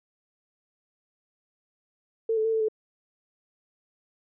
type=tone with pitch steps; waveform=sine; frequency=449.5 / 436.6 / 448.4 / 443.2 / 434.3 Hz; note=A4 / A4 / A4 / A4 / A4; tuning=+37 / -13 / +33 / +13 / -23 cents; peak=-22 dBFS; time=2.29-2.685 s; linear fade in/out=5 ms; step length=79 ms; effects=none